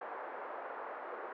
pink band-pass noise, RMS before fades -44 dBFS, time 0.01-1.33 s, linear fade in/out 5 ms, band 450 to 1500 Hz, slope 24 dB/octave, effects none

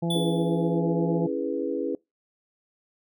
harmonic tone, 168.9 Hz, E3, 42 cents sharp, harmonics 1 / 2 / 3 / 4 / 5, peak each -25 / -31 / -35 / -37 / -39 dBFS, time 0.02-1.27 s, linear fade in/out 10 ms
square tone with exponential decay, 3456 Hz, A7, 32 cents flat, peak -27 dBFS, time 0.1-0.79 s, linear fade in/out 5 ms, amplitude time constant 150 ms
sine chord, C# minor seventh, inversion none, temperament equal with one note detuned, 277.2 / 329.6 / 415.3 / 490.8 Hz, C#4 / E4 / G#4 / B4, 0 / 0 / 0 / -11 cents, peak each -31 dBFS, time 0.15-1.95 s, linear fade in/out 2 ms
effects noise-tail reverb RT60 0.2 s tail -24 dB re dry

